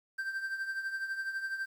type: tone with tremolo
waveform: triangle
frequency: 1568 Hz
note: G6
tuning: in tune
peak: -29 dBFS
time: 0.18-1.66 s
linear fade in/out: 10 ms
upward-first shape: triangle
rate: 12 Hz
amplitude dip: 70%
effects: 10-bit